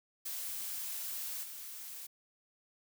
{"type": "noise with level steps", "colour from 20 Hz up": "blue", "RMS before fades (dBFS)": [-40, -46], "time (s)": [0.25, 2.07], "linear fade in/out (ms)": 10, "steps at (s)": 1.43, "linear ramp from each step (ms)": 10, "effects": []}